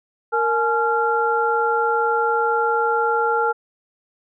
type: tone cluster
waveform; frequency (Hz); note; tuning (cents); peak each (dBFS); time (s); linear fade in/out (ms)
sine; 463.5 / 851 / 1381; A#4 / G#5 / F6; -10 / +42 / -20; -21; 0.32-3.53; 20
effects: none